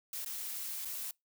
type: noise with dropouts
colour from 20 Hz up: blue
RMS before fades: -40 dBFS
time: 0.13-1.11 s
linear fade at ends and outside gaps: 2 ms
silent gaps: 0.247-0.26 / 0.85-0.854 s
effects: noise-tail reverb RT60 0.2 s tail -26 dB re dry